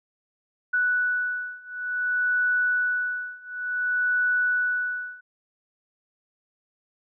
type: beating tone pair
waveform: sine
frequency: 1480 / 1480.56 Hz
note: F#6 / F#6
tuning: 0 / +1 cents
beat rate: 0.56 Hz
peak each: -26 / -25 dBFS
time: 0.73-5.21 s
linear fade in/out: 10 ms
effects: none